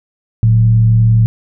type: tone with frequency modulation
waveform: sine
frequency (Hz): 112.9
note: A2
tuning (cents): +45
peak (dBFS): -6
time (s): 0.43-1.26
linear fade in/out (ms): 0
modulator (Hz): 71.5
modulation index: 0.35
effects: none